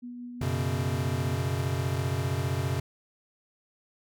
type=tone with tremolo; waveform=sine; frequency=243.7 Hz; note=B3; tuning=23 cents flat; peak=-36 dBFS; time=0.02-1.37 s; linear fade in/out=20 ms; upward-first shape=triangle; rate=5.7 Hz; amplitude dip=25%
type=chord; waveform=square; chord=F# suspended fourth; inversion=none; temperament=equal; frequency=92.5 / 123.47 / 138.59 Hz; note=F#2 / B2 / C#3; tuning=0 / 0 / 0 cents; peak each=-32 dBFS; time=0.41-2.8 s; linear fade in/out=5 ms
effects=none